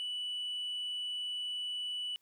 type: tone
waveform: sine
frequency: 2963 Hz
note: F#7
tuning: 2 cents sharp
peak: -33 dBFS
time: 0-2.16 s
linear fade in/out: 0 ms
effects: tanh soft clip ceiling -33 dBFS + white hiss -75 dBFS RMS until 2.21 s